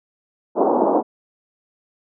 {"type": "band-pass noise", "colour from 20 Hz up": "pink", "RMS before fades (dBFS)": -17, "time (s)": [0.55, 1.03], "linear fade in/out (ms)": 50, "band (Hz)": [230, 990], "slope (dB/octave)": 48, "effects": []}